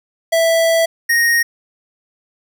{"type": "tone pair in turn", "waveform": "square", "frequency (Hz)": [659.3, 1864.8], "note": ["E5", "A#6"], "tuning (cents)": [0, 0], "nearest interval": "octave + tritone", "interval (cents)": 1800, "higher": "second", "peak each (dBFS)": -12, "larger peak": "neither", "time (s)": [[0.32, 0.86], [1.09, 1.43]], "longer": "first", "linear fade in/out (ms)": 10, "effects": ["9-bit"]}